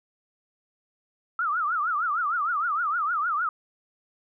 sine tone with vibrato, 1295 Hz, E6, 31 cents flat, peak -23 dBFS, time 1.39-3.49 s, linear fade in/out 2 ms, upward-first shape triangle, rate 6.5 Hz, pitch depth 230 cents each way, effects none

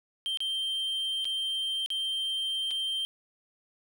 triangle tone with dropouts, 3146 Hz, G7, 6 cents sharp, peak -27 dBFS, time 0.26-3.05 s, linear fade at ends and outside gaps 0 ms, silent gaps 0.373-0.404 / 1.245-1.253 / 1.861-1.903 / 2.708-2.712 s, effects 10-bit

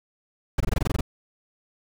brown noise bursts, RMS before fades -21 dBFS, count 10, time 0.58-1.009 s, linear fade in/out 5 ms, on 24 ms, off 21 ms, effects none

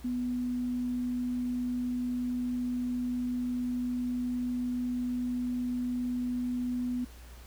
sine tone, 246.9 Hz, B3, in tune, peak -29 dBFS, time 0.04-7.05 s, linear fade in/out 10 ms, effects added 60 Hz sine -47 dBFS peak until 7.46 s + pink hiss -55 dBFS RMS until 7.46 s

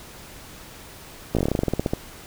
slowing click train, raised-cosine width 2 ms, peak -8 dBFS, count 16, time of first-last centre 1.35-1.935 s, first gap 17 ms, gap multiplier 1.11, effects pink hiss -43 dBFS RMS until 2.26 s

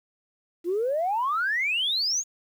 sine exponential sweep, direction up, 329.6 to 6850 Hz, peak -22 dBFS, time 0.64-2.24 s, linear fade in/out 50 ms, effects tanh soft clip ceiling -18 dBFS + 9-bit

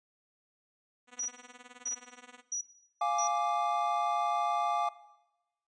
5% pulse tone with tremolo, 246.9 Hz, B3, in tune, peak -35 dBFS, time 1.07-2.43 s, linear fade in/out 50 ms, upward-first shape triangle, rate 19 Hz, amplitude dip 100%
sine tone bursts, 5830 Hz, F#8, 26 cents flat, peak -31 dBFS, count 4, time 1.19-3.276 s, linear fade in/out 5 ms, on 94 ms, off 570 ms
triangle chord, D diminished, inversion first, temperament equal, 698.5 / 830.6 / 1174.7 Hz, F5 / Ab5 / D6, 0 / 0 / 0 cents, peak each -30 dBFS, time 3.01-4.89 s, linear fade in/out 5 ms
effects noise-tail reverb RT60 1.0 s tail -18 dB re dry + resampled to 22050 Hz

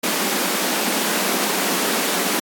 pink high-pass noise, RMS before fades -21 dBFS, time 0.03-2.4 s, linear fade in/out 10 ms, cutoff 180 Hz, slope 96 dB/octave, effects AAC 64 kbps

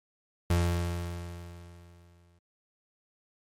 35% pulse tone with exponential decay, 86.4 Hz, F2, 18 cents flat, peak -20 dBFS, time 0.5-2.39 s, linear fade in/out 5 ms, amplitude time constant 410 ms, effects MP3 64 kbps

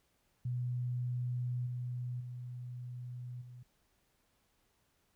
sine tone with level steps, 123.47 Hz, B2, in tune, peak -33 / -36 / -41 / -48 dBFS, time 0.45-3.63 s, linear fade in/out 5 ms, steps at 1.66 / 2.2 / 3.41 s, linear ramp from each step 10 ms, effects pink hiss -75 dBFS RMS until 5.15 s

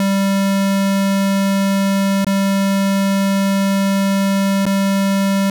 square tone with dropouts, 196 Hz, G3, in tune, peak -14 dBFS, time 0-5.5 s, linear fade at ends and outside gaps 2 ms, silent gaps 2.246-2.267 / 4.655-4.664 s, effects none

